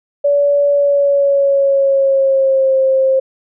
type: tone with pitch glide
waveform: sine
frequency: 572 to 530.6 Hz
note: D5 to C5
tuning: -46 to +24 cents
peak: -9 dBFS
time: 0.24-3.2 s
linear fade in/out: 10 ms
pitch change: -130 cents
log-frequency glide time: 0.7-2.76 s
effects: none